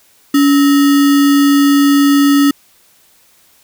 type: tone with sample-and-hold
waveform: sine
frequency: 283 Hz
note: C#4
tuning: 36 cents sharp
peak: -6 dBFS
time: 0.34-2.51 s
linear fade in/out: 5 ms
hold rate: 1575 Hz
effects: white hiss -50 dBFS RMS until 3.63 s